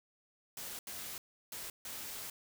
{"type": "noise bursts at uneven times", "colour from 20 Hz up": "white", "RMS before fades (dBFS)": -44, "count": 4, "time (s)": [[0.57, 0.79], [0.87, 1.18], [1.52, 1.7], [1.85, 2.3]], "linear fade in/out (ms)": 2, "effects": []}